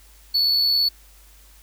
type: tone with amplitude modulation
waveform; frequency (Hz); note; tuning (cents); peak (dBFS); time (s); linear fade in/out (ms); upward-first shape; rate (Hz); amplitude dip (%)
triangle; 4435; C#8; 0; -14; 0.34-0.89; 10; sine; 78.4; 30
effects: added 50 Hz sine -49 dBFS peak until 1.62 s + white hiss -53 dBFS RMS until 1.62 s